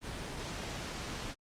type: noise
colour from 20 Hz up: pink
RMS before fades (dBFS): -40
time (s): 0.01-1.35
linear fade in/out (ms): 50
effects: low-pass 7000 Hz 12 dB/octave + Opus 32 kbps